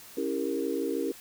sine chord, C# diminished seventh, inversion none, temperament equal with one note detuned, 277.2 / 329.6 / 399.8 / 466.2 Hz, C#4 / E4 / G4 / Bb4, 0 / 0 / +34 / 0 cents, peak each -33 dBFS, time 0.17-1.12 s, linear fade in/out 5 ms, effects white hiss -49 dBFS RMS until 1.2 s

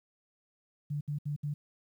sine tone bursts, 146.6 Hz, D3, 3 cents flat, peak -31 dBFS, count 4, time 0.9-1.541 s, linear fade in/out 10 ms, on 110 ms, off 67 ms, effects 11-bit

